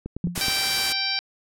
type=click train; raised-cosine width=3 ms; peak=-18 dBFS; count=5; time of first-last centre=0.06-0.483 s; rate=9.45 Hz
type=tone with exponential decay; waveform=sine; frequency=174.61 Hz; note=F3; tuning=in tune; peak=-18 dBFS; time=0.24-0.47 s; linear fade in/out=2 ms; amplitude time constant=49 ms
type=noise; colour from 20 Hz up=white; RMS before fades=-27 dBFS; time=0.35-0.93 s; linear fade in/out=10 ms
type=harmonic tone; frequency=780 Hz; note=G5; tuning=9 cents flat; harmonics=1 / 2 / 3 / 4 / 5 / 6 / 7; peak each=-36 / -34 / -30 / -33 / -30 / -27 / -31 dBFS; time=0.41-1.19 s; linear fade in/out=0 ms
effects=low-pass 12000 Hz 12 dB/octave